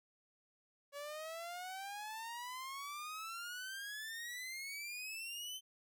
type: exponential sweep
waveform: sawtooth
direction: up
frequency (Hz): 563 to 3100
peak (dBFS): -40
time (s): 0.92-5.61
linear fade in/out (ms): 50
effects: none